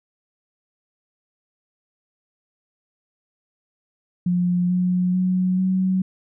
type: tone with pitch steps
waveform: sine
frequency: 177.7 / 180.81 / 183.97 / 187.18 Hz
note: F3 / F#3 / F#3 / F#3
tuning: +30 / -40 / -10 / +20 cents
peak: -17 dBFS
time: 4.26-6.02 s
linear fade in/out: 5 ms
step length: 440 ms
effects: none